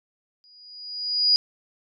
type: tone with exponential growth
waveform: sine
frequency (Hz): 4899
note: D#8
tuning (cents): -28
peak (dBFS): -13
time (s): 0.44-1.36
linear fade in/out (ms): 0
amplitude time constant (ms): 200
effects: none